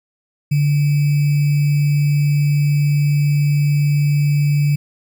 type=tone with sample-and-hold; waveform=sine; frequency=145.5 Hz; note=D3; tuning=16 cents flat; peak=-12 dBFS; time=0.51-4.76 s; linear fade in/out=10 ms; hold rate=2450 Hz; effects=none